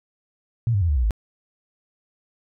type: tone with pitch steps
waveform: sine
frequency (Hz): 116.3 / 99.51 / 85.14 / 72.84 / 62.32 / 53.32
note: A#2 / G2 / F2 / D2 / B1 / G#1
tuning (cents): -4 / +26 / -44 / -14 / +16 / +46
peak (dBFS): -17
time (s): 0.67-1.108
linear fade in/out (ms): 0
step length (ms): 73
effects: none